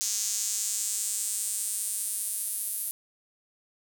square tone with high-pass filter sweep, 107.5 Hz, A2, 40 cents flat, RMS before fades -31 dBFS, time 0.01-2.91 s, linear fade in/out 0 ms, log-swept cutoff 6400 to 11000 Hz, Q 3.1, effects none

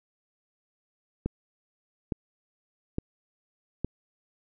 click train, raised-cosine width 3 ms, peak -15 dBFS, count 4, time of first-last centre 1.26-3.846 s, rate 1.16 Hz, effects none

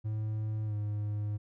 triangle tone with pitch glide, 108.1 to 104.54 Hz, A2 to G#2, -30 to +12 cents, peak -29 dBFS, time 0.04-1.38 s, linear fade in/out 20 ms, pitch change -58 cents, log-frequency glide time 0.65-0.74 s, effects none

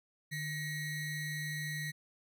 square ring-modulated tone, 1023 Hz, C6, 39 cents flat, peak -34 dBFS, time 0.31-1.92 s, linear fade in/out 20 ms, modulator 872 Hz, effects none

